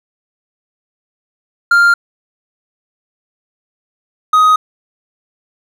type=tone pair in turn; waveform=triangle; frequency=1396.9 / 1254 Hz; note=F6 / D#6; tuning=0 / +13 cents; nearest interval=major second; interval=187 cents; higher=first; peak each=-4 dBFS; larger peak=neither; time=1.71-1.94 / 4.33-4.56 s; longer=neither; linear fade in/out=5 ms; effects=none